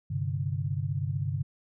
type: chord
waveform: sine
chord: G suspended fourth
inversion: none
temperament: equal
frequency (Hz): 98 / 130.81 / 146.83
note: G2 / C3 / D3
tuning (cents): 0 / 0 / 0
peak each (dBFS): -32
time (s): 0.1-1.43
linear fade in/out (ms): 10
effects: none